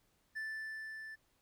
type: tone with level ramp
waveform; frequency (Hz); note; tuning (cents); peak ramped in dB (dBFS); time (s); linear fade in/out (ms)
triangle; 1760; A6; 0; -36 to -44; 0.35-1.16; 20
effects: pink hiss -75 dBFS RMS until 1.41 s